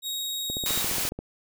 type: tone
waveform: sawtooth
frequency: 3775 Hz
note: A#7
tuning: 21 cents sharp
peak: -26 dBFS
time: 0.02-0.84 s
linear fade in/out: 50 ms
type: click train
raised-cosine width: 2 ms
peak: -21 dBFS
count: 11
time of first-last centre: 0.5-1.19 s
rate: 14.5 Hz
type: noise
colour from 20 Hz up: white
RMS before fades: -28 dBFS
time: 0.66-1.09 s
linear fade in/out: 0 ms
effects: none